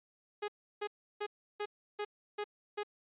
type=tone bursts; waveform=sawtooth; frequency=415.3 Hz; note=G#4; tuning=in tune; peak=-31 dBFS; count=7; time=0.42-2.834 s; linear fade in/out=10 ms; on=62 ms; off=330 ms; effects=resampled to 8000 Hz